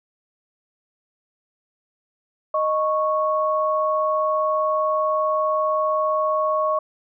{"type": "tone pair together", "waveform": "sine", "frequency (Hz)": [620.2, 1105], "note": ["D#5", "C#6"], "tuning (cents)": [-6, -6], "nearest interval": "minor seventh", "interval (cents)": 1000, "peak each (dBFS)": -21, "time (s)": [2.54, 6.79], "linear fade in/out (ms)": 5, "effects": []}